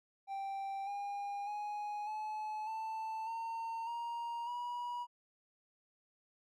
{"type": "tone with pitch steps", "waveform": "triangle", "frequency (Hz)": [784, 807.9, 832.5, 857.9, 884.1, 911, 938.8, 967.4], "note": ["G5", "G#5", "G#5", "A5", "A5", "A#5", "A#5", "B5"], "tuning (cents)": [0, -48, 4, -44, 8, -40, 12, -36], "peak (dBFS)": -36, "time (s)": [0.27, 5.07], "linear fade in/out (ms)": 50, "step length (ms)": 600, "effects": []}